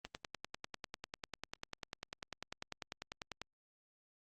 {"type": "click train", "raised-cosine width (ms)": 0.2, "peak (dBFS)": -25, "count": 35, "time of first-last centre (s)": [0.05, 3.416], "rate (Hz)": 10.1, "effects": ["Opus 32 kbps"]}